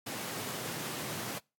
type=high-pass noise; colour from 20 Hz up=pink; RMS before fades=-39 dBFS; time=0.06-1.39 s; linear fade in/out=10 ms; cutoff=110 Hz; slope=48 dB/octave; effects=noise-tail reverb RT60 0.3 s tail -26 dB re dry + AAC 64 kbps

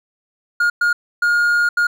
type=tone bursts at uneven times; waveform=triangle; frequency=1425 Hz; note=F6; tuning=34 cents sharp; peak=-11 dBFS; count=4; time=0.6-0.7 / 0.81-0.93 / 1.22-1.69 / 1.77-1.87 s; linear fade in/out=5 ms; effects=none

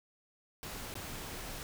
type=noise with dropouts; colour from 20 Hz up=pink; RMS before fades=-43 dBFS; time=0.63-1.63 s; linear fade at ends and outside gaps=0 ms; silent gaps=0.94-0.954 s; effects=none

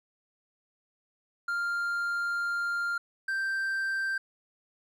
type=tone pair in turn; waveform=triangle; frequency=1396.9 / 1568 Hz; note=F6 / G6; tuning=0 / 0 cents; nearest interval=major second; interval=200 cents; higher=second; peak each=-26 dBFS; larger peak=neither; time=1.48-2.98 / 3.28-4.18 s; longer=first; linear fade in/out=5 ms; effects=none

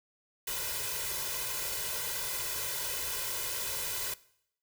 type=noise with comb filter; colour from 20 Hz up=white; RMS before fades=-35 dBFS; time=0.47-4.14 s; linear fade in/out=5 ms; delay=2 ms; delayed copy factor=+0.95; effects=noise-tail reverb RT60 0.7 s tail -20 dB re dry

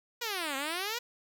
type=exponential two-way sweep; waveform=5% pulse; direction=down then up; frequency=493.2 to 262.9 to 493.2 Hz; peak=-21 dBFS; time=0.21-0.99 s; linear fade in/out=10 ms; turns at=0.56 s; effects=none

